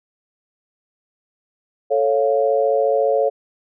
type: chord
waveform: sine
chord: A augmented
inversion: none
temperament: equal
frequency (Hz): 440 / 554.4 / 698.5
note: A4 / C#5 / E#5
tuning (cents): 0 / 0 / 0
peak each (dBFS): -19 / -17 / -22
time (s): 1.9-3.3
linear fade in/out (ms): 20
effects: none